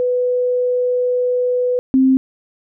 sine tone pair in turn, 496.4 / 263 Hz, B4 / C4, +9 / +9 cents, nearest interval major seventh, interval 1100 cents, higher first, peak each -14 / -9 dBFS, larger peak second, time 0-1.79 / 1.94-2.17 s, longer first, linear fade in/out 0 ms, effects none

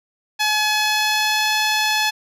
10% pulse tone with pitch glide, 851 to 857.9 Hz, G#5 to A5, +42 to -44 cents, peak -8 dBFS, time 0.39-2.11 s, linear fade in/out 20 ms, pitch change +14 cents, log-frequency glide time 0.68-1.55 s, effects low-pass 11000 Hz 12 dB/octave

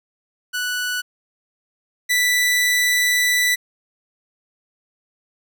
sawtooth tone pair in turn, 1480 / 1975.6 Hz, F#6 / B6, 0 / 0 cents, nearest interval perfect fourth, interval 500 cents, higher second, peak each -18 / -12 dBFS, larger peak second, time 0.53-1.02 / 2.09-3.56 s, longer second, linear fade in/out 20 ms, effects none

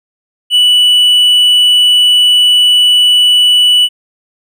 triangle tone, 2960 Hz, F#7, in tune, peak -3 dBFS, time 0.5-3.89 s, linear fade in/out 50 ms, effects none

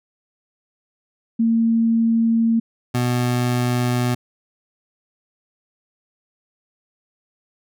sine / 25% pulse tone pair in turn, 228.1 / 123.09 Hz, A#3 / B2, -37 / -5 cents, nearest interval major seventh, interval 1068 cents, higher first, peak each -14 dBFS, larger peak neither, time 1.39-2.6 / 2.94-4.15 s, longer neither, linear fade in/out 10 ms, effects none

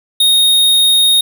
square tone, 3719 Hz, A#7, 5 cents flat, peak -8 dBFS, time 0.2-1.21 s, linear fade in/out 5 ms, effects none

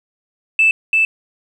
sine tone with echo, 2637 Hz, E7, in tune, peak -8 dBFS, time 0.59-0.71 s, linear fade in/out 2 ms, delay 340 ms, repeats 1, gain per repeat -2 dB, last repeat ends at 1.05 s, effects tanh soft clip ceiling -5 dBFS + 8-bit

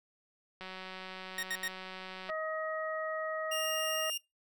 click train, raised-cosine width 0.3 ms, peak -28 dBFS, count 317, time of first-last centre 0.61-2.3 s, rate 187 Hz
sawtooth tone bursts, 1861 Hz, A#6, 3 cents flat, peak -30 dBFS, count 3, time 1.38-1.68 s, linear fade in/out 2 ms, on 50 ms, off 75 ms
harmonic tone, 631 Hz, D#5, 24 cents sharp, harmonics 1 / 2 / 3, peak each -36 / -39 / -41 dBFS, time 2.29-4.1 s, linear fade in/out 2 ms
sawtooth tone, 2813 Hz, F7, 12 cents sharp, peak -30 dBFS, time 3.51-4.18 s, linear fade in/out 10 ms
effects noise-tail reverb RT60 0.2 s tail -23 dB re dry

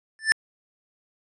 square tone with exponential growth, 1765 Hz, A6, 5 cents sharp, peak -12 dBFS, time 0.19-0.32 s, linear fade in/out 0 ms, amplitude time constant 28 ms, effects resampled to 24000 Hz

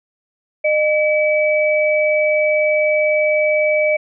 sine tone pair together, 610 / 2292 Hz, D#5 / D7, -34 / -43 cents, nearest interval octave + major seventh, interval 2291 cents, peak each -14 / -18 dBFS, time 0.64-3.97 s, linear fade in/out 10 ms, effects none

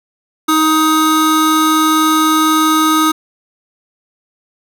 square tone pair together, 313.9 / 1255.6 Hz, D#4 / D#6, +15 / +15 cents, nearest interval 2 octaves, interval 2400 cents, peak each -13 dBFS, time 0.48-3.12 s, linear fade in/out 10 ms, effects none

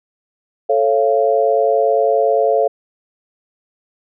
sine chord, A augmented, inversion none, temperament just, 440 / 550 / 687.5 Hz, A4 / C#5 / E#5, 0 / -14 / -27 cents, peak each -16 dBFS, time 0.69-2.68 s, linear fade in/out 10 ms, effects none

